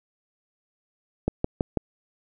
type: click train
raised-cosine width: 2 ms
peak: -9 dBFS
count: 4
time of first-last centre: 1.28-1.773 s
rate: 6.09 Hz
effects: none